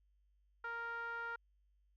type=tone with low-pass filter; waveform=5% pulse; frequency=466.2 Hz; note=A#4; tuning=in tune; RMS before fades=-43 dBFS; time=0.64-1.36 s; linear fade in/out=5 ms; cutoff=1300 Hz; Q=5.6; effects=added 50 Hz sine -70 dBFS peak until 1.96 s